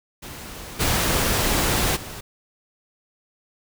pink noise with level steps, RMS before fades -37 / -21 / -36 dBFS, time 0.22-2.21 s, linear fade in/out 10 ms, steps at 0.79 / 1.95 s, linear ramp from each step 20 ms, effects none

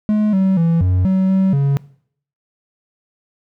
triangle tone with pitch steps, 212.1 / 190.8 / 166.5 / 91.6 / 189 / 190.8 / 139.5 Hz, G#3 / G3 / E3 / F#2 / F#3 / G3 / C#3, +37 / -47 / +18 / -17 / +37 / -47 / +11 cents, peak -10 dBFS, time 0.09-1.77 s, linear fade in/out 0 ms, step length 240 ms, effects noise-tail reverb RT60 0.6 s tail -21 dB re dry

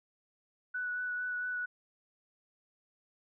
sine tone with vibrato, 1480 Hz, F#6, in tune, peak -33 dBFS, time 0.74-1.66 s, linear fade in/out 10 ms, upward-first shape sine, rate 4.4 Hz, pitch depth 14 cents each way, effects none

